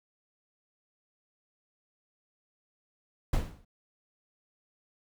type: noise with exponential decay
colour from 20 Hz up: brown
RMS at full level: -23 dBFS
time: 3.33-3.65 s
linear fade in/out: 5 ms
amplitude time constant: 68 ms
effects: none